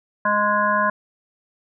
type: harmonic tone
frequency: 207.7 Hz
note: G#3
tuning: in tune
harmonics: 1 / 3 / 5 / 7 / 8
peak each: -28 / -24 / -19 / -25 / -24 dBFS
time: 0.25-0.9 s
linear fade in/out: 5 ms
effects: none